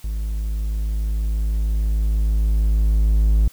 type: tone with level ramp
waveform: triangle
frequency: 53.2 Hz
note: G#1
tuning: 42 cents sharp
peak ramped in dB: -20 to -10 dBFS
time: 0.04-3.48 s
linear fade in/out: 5 ms
effects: white hiss -49 dBFS RMS until 3.52 s